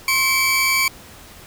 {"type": "tone pair together", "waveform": "sawtooth", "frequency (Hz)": [1066.8, 2304], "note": ["C6", "D7"], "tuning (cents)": [33, -34], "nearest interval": "octave + minor second", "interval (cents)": 1333, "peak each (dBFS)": [-19, -13], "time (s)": [0.08, 0.88], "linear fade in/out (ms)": 2, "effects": ["pink hiss -42 dBFS RMS until 1.46 s"]}